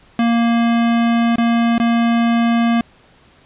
square tone with dropouts, 233.1 Hz, A#3, in tune, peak -13 dBFS, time 0.19-2.81 s, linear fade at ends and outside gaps 2 ms, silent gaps 1.358-1.382 / 1.781-1.799 s, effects pink hiss -50 dBFS RMS until 3.45 s + resampled to 8000 Hz

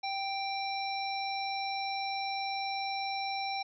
harmonic tone with a mistuned harmonic, 784 Hz, G5, in tune, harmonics 1 / 3 / 5 / 7, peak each -34 / -39 / -41 / -42 dBFS, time 0.03-3.63 s, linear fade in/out 10 ms, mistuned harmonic 5, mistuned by +23 cents, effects none

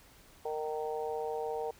harmonic tone, 154.3 Hz, D#3, 14 cents flat, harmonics 3 / 4 / 5 / 6, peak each -35 / -42 / -39 / -44 dBFS, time 0.45-1.71 s, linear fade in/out 5 ms, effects pink hiss -59 dBFS RMS until 1.79 s

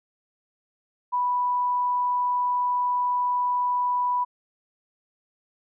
sine tone, 986 Hz, B5, 3 cents flat, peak -21 dBFS, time 1.12-4.25 s, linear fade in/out 20 ms, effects none

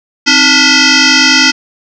sine tone with frequency modulation, 1460 Hz, F#6, 24 cents flat, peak -4 dBFS, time 0.26-1.52 s, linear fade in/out 20 ms, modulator 574 Hz, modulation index 7.6, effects none

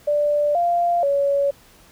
sine tone with pitch steps, 588 / 694 / 562 Hz, D5 / F5 / C#5, +2 / -11 / +24 cents, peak -16 dBFS, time 0.07-1.51 s, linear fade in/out 10 ms, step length 480 ms, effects pink hiss -51 dBFS RMS until 1.91 s

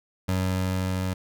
25% pulse tone with level ramp, 93.2 Hz, F#2, 13 cents sharp, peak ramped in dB -19 to -22 dBFS, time 0.28-1.14 s, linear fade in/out 10 ms, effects none

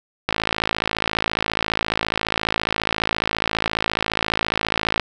click train, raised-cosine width 0.3 ms, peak -3 dBFS, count 258, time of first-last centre 0.29-4.997 s, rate 54.6 Hz, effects none

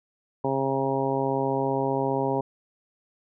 harmonic tone with a mistuned harmonic, 135.2 Hz, C#3, 43 cents flat, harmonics 1 / 2 / 3 / 4 / 5 / 6 / 7, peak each -32 / -30 / -28 / -30 / -33 / -32 / -31 dBFS, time 0.44-2.41 s, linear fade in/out 5 ms, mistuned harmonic 1, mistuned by +16 cents, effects none

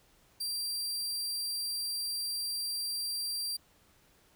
sawtooth tone, 4720 Hz, D8, 8 cents sharp, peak -30 dBFS, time 0.4-3.57 s, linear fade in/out 10 ms, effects pink hiss -65 dBFS RMS until 4.35 s

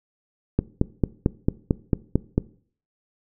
click train, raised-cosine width 3 ms, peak -5 dBFS, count 9, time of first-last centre 0.59-2.38 s, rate 4.47 Hz, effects noise-tail reverb RT60 0.5 s tail -20 dB re dry

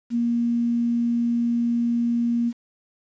sine tone with quantisation, 236.1 Hz, A#3, 22 cents sharp, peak -19 dBFS, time 0.1-2.53 s, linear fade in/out 50 ms, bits 8, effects resampled to 16000 Hz

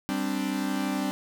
45% pulse chord, G suspended fourth, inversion none, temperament equal, 196 / 261.6 / 293.7 Hz, G3 / C4 / D4, 0 / 0 / 0 cents, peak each -31 dBFS, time 0.09-1.11 s, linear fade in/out 0 ms, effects none

